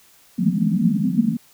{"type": "band-pass noise", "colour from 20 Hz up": "white", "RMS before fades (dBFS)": -19, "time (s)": [0.38, 1.37], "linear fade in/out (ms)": 10, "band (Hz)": [160, 250], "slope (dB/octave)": 96, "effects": ["white hiss -53 dBFS RMS until 1.53 s"]}